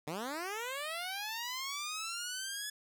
10% pulse linear sweep, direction up, 140.8 to 1711 Hz, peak -29 dBFS, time 0.07-2.7 s, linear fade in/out 5 ms, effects none

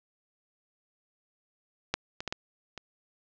clicks, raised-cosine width 0.2 ms, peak -9 / -18 / -15 / -14 / -22 dBFS, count 5, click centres 1.94 / 2.205 / 2.277 / 2.325 / 2.777 s, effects low-pass 6000 Hz 12 dB/octave

